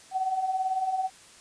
sine beating tone pair, 740 / 758 Hz, F#5 / F#5, 0 / +42 cents, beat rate 18 Hz, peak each -33 / -26 dBFS, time 0.11-1.1 s, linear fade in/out 50 ms, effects white hiss -52 dBFS RMS until 1.4 s + resampled to 22050 Hz

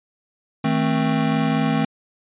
square chord, A diminished, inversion second, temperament just, 158.4 / 220 / 264 Hz, Eb3 / A3 / C4, +31 / 0 / +16 cents, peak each -23 dBFS, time 0.64-1.85 s, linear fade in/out 5 ms, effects resampled to 8000 Hz

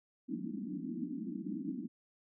white band-pass noise, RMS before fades -40 dBFS, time 0.28-1.88 s, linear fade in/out 20 ms, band 170 to 320 Hz, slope 96 dB/octave, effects none

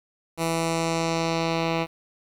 10% pulse tone with low-pass filter sweep, 164.81 Hz, E3, in tune, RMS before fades -25 dBFS, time 0.37-1.87 s, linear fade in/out 50 ms, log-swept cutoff 12000 to 3100 Hz, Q 1.4, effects 8-bit

